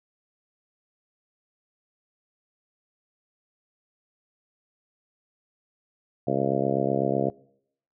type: harmonic tone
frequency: 68 Hz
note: C#2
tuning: 33 cents flat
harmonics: 2 / 3 / 4 / 5 / 6 / 7 / 8 / 9 / 10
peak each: -31 / -31 / -31 / -31 / -31 / -31 / -31 / -31 / -31 dBFS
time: 6.27-7.3 s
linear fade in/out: 5 ms
effects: noise-tail reverb RT60 0.7 s tail -23 dB re dry